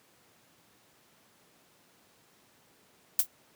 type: noise with exponential decay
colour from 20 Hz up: violet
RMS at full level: -18 dBFS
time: 3.19-3.27 s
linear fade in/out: 2 ms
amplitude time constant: 17 ms
effects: pink hiss -63 dBFS RMS until 3.55 s + high-pass 150 Hz 12 dB/octave